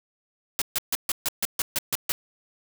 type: noise bursts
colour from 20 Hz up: white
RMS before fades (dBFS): -25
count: 10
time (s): 0.59-2.12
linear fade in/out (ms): 0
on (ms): 27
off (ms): 140
effects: none